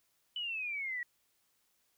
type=exponential sweep; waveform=sine; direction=down; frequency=3000 to 1904 Hz; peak=-35 dBFS; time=0.36-1.03 s; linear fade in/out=2 ms; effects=white hiss -75 dBFS RMS until 1.97 s